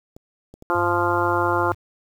clicks, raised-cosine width 2 ms, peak -28 dBFS, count 4, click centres 0.165 / 0.54 / 0.624 / 0.747 s
harmonic tone, 174.2 Hz, F3, 4 cents flat, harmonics 2 / 3 / 4 / 5 / 6 / 7 / 8, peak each -24 / -27 / -28 / -25 / -25 / -28 / -26 dBFS, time 0.7-1.72 s, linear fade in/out 0 ms
sine tone, 99.3 Hz, G2, 23 cents sharp, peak -29 dBFS, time 0.74-1.75 s, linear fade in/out 20 ms
effects 8-bit

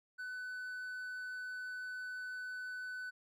triangle tone, 1501 Hz, F#6, 24 cents sharp, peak -39 dBFS, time 0.18-3.11 s, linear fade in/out 20 ms, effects none

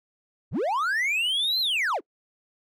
triangle linear two-way sweep, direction up then down, 55 to 4212 to 237.5 Hz, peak -21 dBFS, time 0.51-2.01 s, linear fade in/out 50 ms, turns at 1.6 s, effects noise-tail reverb RT60 0.1 s tail -26 dB re dry

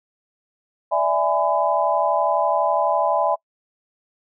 sine chord, E dominant seventh, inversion third, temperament equal with one note detuned, 587.3 / 659.3 / 830.6 / 1007.4 Hz, D5 / E5 / G#5 / B5, 0 / 0 / 0 / +34 cents, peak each -23 / -21 / -22 / -23 dBFS, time 0.91-3.36 s, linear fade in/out 20 ms, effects noise-tail reverb RT60 0.1 s tail -26 dB re dry

